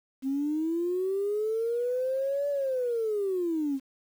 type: linear two-way sweep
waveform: sine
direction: up then down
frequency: 261.5 to 577 to 261.5 Hz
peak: -25 dBFS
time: 0.22-3.8 s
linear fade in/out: 50 ms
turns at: 2.49 s
effects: tanh soft clip ceiling -21 dBFS + 9-bit